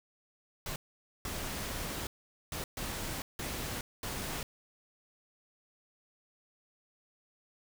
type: noise bursts at uneven times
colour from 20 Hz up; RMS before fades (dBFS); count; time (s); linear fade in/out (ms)
pink; -38; 6; 0.66-0.76 / 1.25-2.07 / 2.52-2.64 / 2.77-3.22 / 3.39-3.81 / 4.03-4.43; 2
effects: none